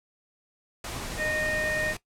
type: noise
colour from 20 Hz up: pink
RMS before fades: -35 dBFS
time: 0.84-1.97 s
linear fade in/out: 5 ms
type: harmonic tone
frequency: 616 Hz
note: D#5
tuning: 17 cents flat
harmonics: 1 / 3 / 4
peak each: -31 / -28 / -37 dBFS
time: 1.17-1.95 s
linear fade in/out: 50 ms
effects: noise-tail reverb RT60 0.1 s tail -17 dB re dry + low-pass 11000 Hz 12 dB/octave